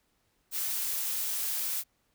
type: noise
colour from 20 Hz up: blue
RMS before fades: -32 dBFS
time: 0.51-1.84 s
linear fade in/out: 50 ms
effects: pink hiss -73 dBFS RMS until 2.14 s